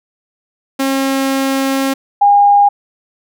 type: tone pair in turn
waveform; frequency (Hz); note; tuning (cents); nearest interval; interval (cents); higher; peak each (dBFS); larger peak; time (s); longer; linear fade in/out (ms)
sawtooth / sine; 269.9 / 812.1; C#4 / G#5; -46 / -39; octave + perfect fifth; 1907; second; -9 / -5; second; 0.79-1.94 / 2.21-2.69; first; 10
effects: none